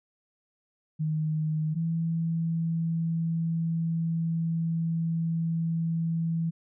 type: tone pair in turn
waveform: sine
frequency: 155.56 / 164.81 Hz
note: D#3 / E3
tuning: 0 / 0 cents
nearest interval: minor second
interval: 100 cents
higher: second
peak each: -25 dBFS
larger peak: neither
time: 0.99-1.75 / 1.75-6.51 s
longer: second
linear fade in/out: 20 ms
effects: none